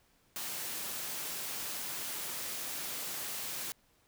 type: high-pass noise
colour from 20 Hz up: white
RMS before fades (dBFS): -39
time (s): 0.36-3.72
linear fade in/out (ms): 0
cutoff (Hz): 120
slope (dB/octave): 12
effects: pink hiss -69 dBFS RMS until 4.07 s